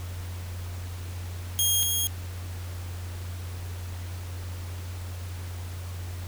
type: tone pair in turn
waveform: 10% pulse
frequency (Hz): 3248 / 3264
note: G#7 / G#7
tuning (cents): -39 / -31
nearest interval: unison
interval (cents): 8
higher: second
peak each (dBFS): -13 / -16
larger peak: first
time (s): 1.59-1.83 / 1.83-2.07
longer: neither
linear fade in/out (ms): 0
effects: added 89 Hz sine -33 dBFS peak until 6.27 s + pink hiss -45 dBFS RMS until 6.27 s